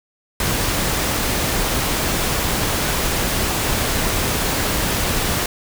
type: noise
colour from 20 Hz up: pink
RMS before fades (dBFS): -20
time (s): 0.4-5.46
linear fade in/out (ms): 2
effects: none